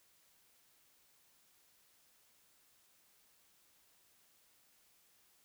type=silence; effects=white hiss -70 dBFS RMS until 5.44 s